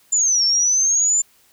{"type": "linear two-way sweep", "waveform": "sine", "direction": "down then up", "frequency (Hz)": [7190, 5390, 7190], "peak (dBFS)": -14, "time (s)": [0.12, 1.22], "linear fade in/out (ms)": 10, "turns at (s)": 0.44, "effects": ["white hiss -56 dBFS RMS until 1.52 s"]}